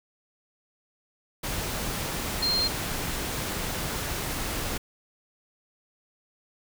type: tone in noise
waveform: sine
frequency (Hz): 4193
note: C8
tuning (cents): +3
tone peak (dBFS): -23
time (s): 2.42-2.68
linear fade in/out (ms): 10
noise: pink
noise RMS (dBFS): -31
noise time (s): 1.43-4.78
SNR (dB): +5
effects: none